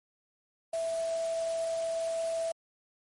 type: tone in noise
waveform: sine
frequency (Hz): 659.3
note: E5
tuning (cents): 0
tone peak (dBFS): -29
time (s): 0.73-2.52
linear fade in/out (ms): 5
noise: white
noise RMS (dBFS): -45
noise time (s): 0.73-2.52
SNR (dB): +13
effects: MP3 48 kbps